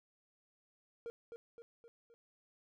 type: tone with echo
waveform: triangle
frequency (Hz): 466.2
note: A#4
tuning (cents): 0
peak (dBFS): -39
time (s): 1.06-1.1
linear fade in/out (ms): 0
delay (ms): 260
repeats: 4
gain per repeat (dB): -5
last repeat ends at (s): 2.14
effects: none